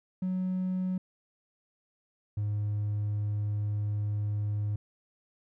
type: tone pair in turn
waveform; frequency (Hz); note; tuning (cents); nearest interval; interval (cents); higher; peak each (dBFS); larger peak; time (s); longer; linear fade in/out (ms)
triangle; 185 / 104.09; F#3 / G#2; 0 / +4; minor seventh; 996; first; -25 / -25; neither; 0.22-0.98 / 2.37-4.76; second; 5
effects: tanh soft clip ceiling -23 dBFS